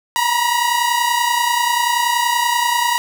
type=tone pair together; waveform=sawtooth; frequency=943 / 973.4 Hz; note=A#5 / B5; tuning=+20 / -25 cents; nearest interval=minor second; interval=55 cents; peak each=-14 dBFS; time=0.16-2.98 s; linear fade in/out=0 ms; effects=none